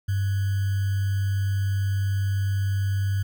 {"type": "tone with sample-and-hold", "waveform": "sine", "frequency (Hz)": 98, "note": "G2", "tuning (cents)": 0, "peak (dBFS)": -21, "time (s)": [0.08, 3.23], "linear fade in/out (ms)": 10, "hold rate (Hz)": 1575, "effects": []}